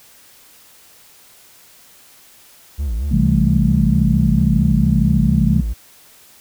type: tone with vibrato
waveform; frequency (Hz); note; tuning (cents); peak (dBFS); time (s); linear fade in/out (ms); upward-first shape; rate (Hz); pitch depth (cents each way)
triangle; 62.7; B1; +27; -16; 2.78-5.74; 20; sine; 4.4; 270
type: chord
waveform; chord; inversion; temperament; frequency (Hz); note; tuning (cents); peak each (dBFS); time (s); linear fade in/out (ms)
sine; A minor seventh; first; just; 132 / 165 / 198 / 220; C3 / E3 / G3 / A3; +16 / +2 / +18 / 0; -18 / -17 / -19 / -18; 3.11-5.61; 10
effects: white hiss -47 dBFS RMS until 6.4 s